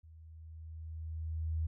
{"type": "tone with level ramp", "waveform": "sine", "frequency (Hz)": 80, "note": "D#2", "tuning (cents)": 49, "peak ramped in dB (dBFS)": [-53, -30], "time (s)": [0.03, 1.67], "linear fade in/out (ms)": 10, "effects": []}